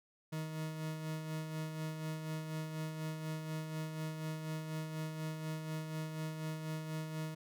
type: tone with tremolo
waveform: 40% pulse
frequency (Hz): 157.1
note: D#3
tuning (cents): +17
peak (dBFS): -36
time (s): 0.32-7.35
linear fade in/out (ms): 10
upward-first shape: sine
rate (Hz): 4.1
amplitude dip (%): 45
effects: none